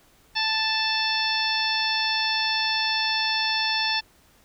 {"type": "harmonic tone with a mistuned harmonic", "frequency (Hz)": 880, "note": "A5", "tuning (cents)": 0, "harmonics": [1, 2, 3, 4, 5, 6], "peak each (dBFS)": [-29, -29, -29, -29, -29, -29], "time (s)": [0.35, 4.01], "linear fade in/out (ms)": 20, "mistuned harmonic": 6, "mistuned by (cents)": 18, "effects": ["pink hiss -58 dBFS RMS until 4.44 s"]}